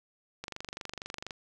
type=click train; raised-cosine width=0.2 ms; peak=-21 dBFS; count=22; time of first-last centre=0.44-1.308 s; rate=24.2 Hz; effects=none